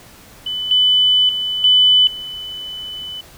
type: tone with level steps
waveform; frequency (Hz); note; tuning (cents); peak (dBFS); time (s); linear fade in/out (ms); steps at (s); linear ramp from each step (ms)
sine; 3000; F#7; +23; -20 / -10 / -18 / -8 / -26; 0.46-3.21; 5; 0.71 / 1.29 / 1.64 / 2.07; 2
effects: pink hiss -43 dBFS RMS until 3.37 s